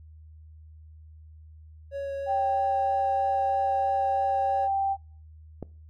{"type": "tone with vibrato", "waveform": "triangle", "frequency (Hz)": 554.4, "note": "C#5", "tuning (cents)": 0, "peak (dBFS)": -28, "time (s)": [1.91, 4.69], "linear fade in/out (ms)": 50, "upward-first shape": "sine", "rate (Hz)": 3.1, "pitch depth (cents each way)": 9}
{"type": "tone", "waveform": "sine", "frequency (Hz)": 784, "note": "G5", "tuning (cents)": 0, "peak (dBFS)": -23, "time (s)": [2.26, 4.97], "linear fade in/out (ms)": 50}
{"type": "click", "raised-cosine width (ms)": 2, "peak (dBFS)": -21, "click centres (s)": 5.627}
{"effects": ["noise-tail reverb RT60 0.4 s tail -22 dB re dry", "added 78 Hz sine -46 dBFS peak until 5.89 s"]}